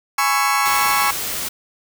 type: chord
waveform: 30% pulse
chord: C# minor seventh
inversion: second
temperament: just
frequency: 831.5 / 997.9 / 1108.7 / 1330.5 Hz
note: G#5 / B5 / C#6 / E6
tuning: +2 / +18 / 0 / +16 cents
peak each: -19 / -22 / -16 / -21 dBFS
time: 0.18-1.11 s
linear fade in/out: 5 ms
type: noise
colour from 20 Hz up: white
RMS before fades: -25 dBFS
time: 0.65-1.49 s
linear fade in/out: 10 ms
effects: none